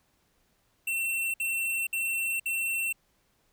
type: tone bursts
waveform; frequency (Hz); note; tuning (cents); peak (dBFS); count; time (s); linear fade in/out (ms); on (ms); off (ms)
square; 2704; E7; +43; -28; 4; 0.87-2.927; 5; 470; 59
effects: pink hiss -70 dBFS RMS until 3.52 s